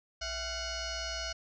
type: tone with frequency modulation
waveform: sine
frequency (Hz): 2217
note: C#7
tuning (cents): 0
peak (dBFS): -34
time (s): 0.21-1.33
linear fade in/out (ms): 10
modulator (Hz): 719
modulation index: 4.9
effects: none